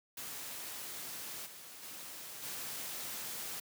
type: noise with level steps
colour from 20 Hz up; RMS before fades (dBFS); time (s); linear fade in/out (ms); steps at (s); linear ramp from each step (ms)
white; -44 / -51 / -47 / -42; 0.17-3.6; 5; 1.45 / 1.82 / 2.42; 20
effects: high-pass 100 Hz 12 dB/octave